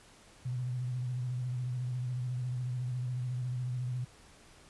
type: tone with vibrato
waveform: sine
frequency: 124.9 Hz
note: B2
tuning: 20 cents sharp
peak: -32 dBFS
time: 0.45-4.05 s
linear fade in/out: 10 ms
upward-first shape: square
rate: 14 Hz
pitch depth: 36 cents each way
effects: pink hiss -58 dBFS RMS until 4.69 s + resampled to 24000 Hz